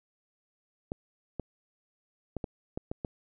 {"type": "clicks", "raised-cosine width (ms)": 2, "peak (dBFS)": -20, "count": 7, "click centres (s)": [0.919, 1.397, 2.367, 2.442, 2.775, 2.915, 3.048], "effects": []}